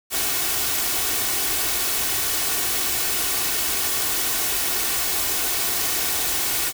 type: noise with comb filter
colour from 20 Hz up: white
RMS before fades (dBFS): -23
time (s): 0.1-6.73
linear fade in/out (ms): 50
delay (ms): 2.7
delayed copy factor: +0.5
effects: none